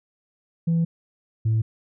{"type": "tone pair in turn", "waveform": "sine", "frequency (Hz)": [166.3, 110.99], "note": ["E3", "A2"], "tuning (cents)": [16, 16], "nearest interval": "perfect fifth", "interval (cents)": 700, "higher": "first", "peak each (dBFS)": -16, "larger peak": "neither", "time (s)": [[0.67, 0.85], [1.45, 1.62]], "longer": "first", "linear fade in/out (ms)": 10, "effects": ["tanh soft clip ceiling -16 dBFS"]}